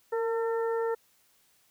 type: harmonic tone with a mistuned harmonic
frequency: 451.4 Hz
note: A4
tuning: 44 cents sharp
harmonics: 1 / 2 / 3 / 4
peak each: -27 / -36 / -40 / -43 dBFS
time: 0.12-0.95 s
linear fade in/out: 10 ms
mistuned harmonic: 1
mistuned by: +28 cents
effects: white hiss -66 dBFS RMS until 1.7 s